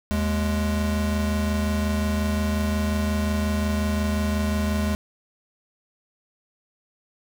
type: tone pair together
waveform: square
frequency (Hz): 78.2 / 209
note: D#2 / G#3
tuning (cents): +9 / +11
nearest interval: octave + perfect fourth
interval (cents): 1702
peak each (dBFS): -25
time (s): 0.11-4.95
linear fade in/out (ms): 0
effects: none